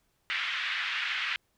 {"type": "band-pass noise", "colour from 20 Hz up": "pink", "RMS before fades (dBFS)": -32, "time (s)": [0.3, 1.36], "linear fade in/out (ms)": 0, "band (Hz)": [1600, 3200], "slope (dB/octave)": 24, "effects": ["pink hiss -73 dBFS RMS until 1.57 s"]}